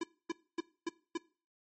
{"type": "tone bursts", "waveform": "square", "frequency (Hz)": 335, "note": "E4", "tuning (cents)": 28, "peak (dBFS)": -33, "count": 5, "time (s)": [0.01, 1.175], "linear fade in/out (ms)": 5, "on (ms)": 25, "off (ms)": 260, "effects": ["noise-tail reverb RT60 0.4 s tail -21 dB re dry", "MP3 32 kbps"]}